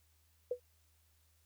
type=tone with exponential decay; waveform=sine; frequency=493.9 Hz; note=B4; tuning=in tune; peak=-29 dBFS; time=0.51-0.6 s; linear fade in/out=5 ms; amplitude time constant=19 ms; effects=added 79 Hz sine -70 dBFS peak until 1.45 s + white hiss -74 dBFS RMS until 1.45 s